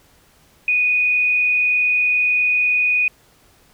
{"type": "tone with frequency modulation", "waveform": "sine", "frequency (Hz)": 2478, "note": "D#7", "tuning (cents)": -8, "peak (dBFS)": -14, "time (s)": [0.68, 3.08], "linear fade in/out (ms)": 2, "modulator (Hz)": 36.8, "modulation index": 0.56, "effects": ["pink hiss -54 dBFS RMS until 3.73 s"]}